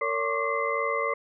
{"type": "tone cluster", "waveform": "sine", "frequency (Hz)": [457.3, 565, 1084, 1167, 2058], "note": ["A#4", "C#5", "C#6", "D6", "C7"], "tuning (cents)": [-33, 33, -39, -11, -29], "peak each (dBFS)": -31, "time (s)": [0.01, 1.14], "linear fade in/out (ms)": 5, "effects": []}